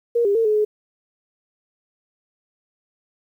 sine tone with pitch steps, 471.4 / 402.7 / 454.4 / 426.1 / 423.5 Hz, A#4 / G4 / A#4 / G#4 / G#4, +19 / +47 / -44 / +44 / +34 cents, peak -15 dBFS, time 0.15-0.65 s, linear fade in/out 10 ms, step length 100 ms, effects 9-bit

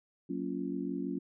sine chord, Gb major seventh, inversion none, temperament just, 185 / 231.2 / 277.5 / 346.9 Hz, Gb3 / Bb3 / Db4 / F4, 0 / -14 / +2 / -12 cents, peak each -39 / -40 / -36 / -40 dBFS, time 0.29-1.19 s, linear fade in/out 10 ms, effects none

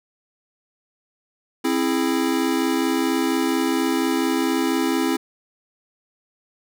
square chord, C augmented, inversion none, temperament equal with one note detuned, 265.3 / 329.6 / 415.3 Hz, C4 / E4 / G#4, +24 / 0 / 0 cents, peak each -23 / -23 / -28 dBFS, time 1.64-5.17 s, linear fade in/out 10 ms, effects none

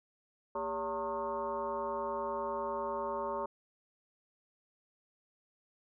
sine tone with frequency modulation, 740 Hz, F#5, in tune, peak -33 dBFS, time 0.55-3.46 s, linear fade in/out 5 ms, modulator 170 Hz, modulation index 2.3, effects none

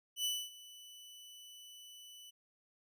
sawtooth tone with ADSR envelope, 2980 Hz, F#7, 12 cents sharp, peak -29 dBFS, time 0.16-2.31 s, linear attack 86 ms, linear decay 250 ms, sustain -20 dB, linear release 16 ms, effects none

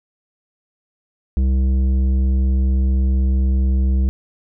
sine tone with tanh clipping, 65.41 Hz, C2, in tune, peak -15 dBFS, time 1.37-4.09 s, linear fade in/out 0 ms, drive 10 dB, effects none

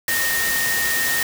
sine tone in noise, 1846 Hz, A#6, 17 cents flat, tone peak -21 dBFS, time 0.08-1.23 s, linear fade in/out 2 ms, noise white, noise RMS -23 dBFS, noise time 0.08-1.23 s, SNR -1 dB, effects none

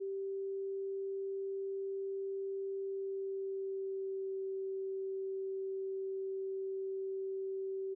sine tone with pitch glide, 390 to 385.1 Hz, G4 to G4, -9 to -31 cents, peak -36 dBFS, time 0-7.95 s, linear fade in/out 20 ms, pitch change -22 cents, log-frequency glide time 2.82-4.38 s, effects none

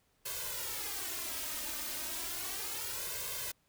white noise with flanger, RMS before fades -39 dBFS, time 0.25-3.52 s, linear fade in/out 10 ms, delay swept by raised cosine 1.9 to 3.3 ms, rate 0.33 Hz, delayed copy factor +1, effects pink hiss -73 dBFS RMS until 3.68 s

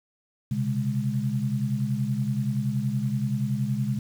sine tone cluster, 126.5 / 137.1 / 206.4 Hz, B2 / C#3 / G#3, +42 / -19 / -10 cents, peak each -28 dBFS, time 0.51-3.99 s, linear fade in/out 5 ms, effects 8-bit

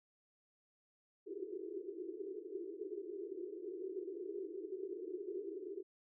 pink band-pass noise, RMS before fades -45 dBFS, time 1.26-5.83 s, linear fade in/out 20 ms, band 340 to 420 Hz, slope 96 dB/octave, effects none

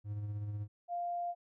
triangle tone with tremolo, 103.83 Hz, G#2, in tune, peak -33 dBFS, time 0.04-0.68 s, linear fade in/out 50 ms, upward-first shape sine, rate 16 Hz, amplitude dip 35%
sine tone, 698 Hz, F5, 1 cent flat, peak -34 dBFS, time 0.88-1.35 s, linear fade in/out 50 ms
effects none

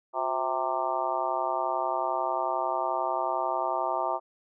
harmonic tone with a mistuned harmonic, 131.2 Hz, C3, 5 cents sharp, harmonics 3 / 4 / 5 / 6 / 7 / 8 / 9, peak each -38 / -38 / -31 / -33 / -31 / -37 / -34 dBFS, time 0.13-4.2 s, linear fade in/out 50 ms, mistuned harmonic 3, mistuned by -140 cents, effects none

